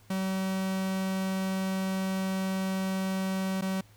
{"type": "tone with dropouts", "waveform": "45% pulse", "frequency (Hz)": 190.2, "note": "F#3", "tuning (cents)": 48, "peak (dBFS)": -28, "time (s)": [0.1, 3.81], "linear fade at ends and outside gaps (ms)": 5, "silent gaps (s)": [3.612, 3.621], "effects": ["added 106 Hz sine -56 dBFS peak until 3.96 s", "pink hiss -61 dBFS RMS until 3.96 s"]}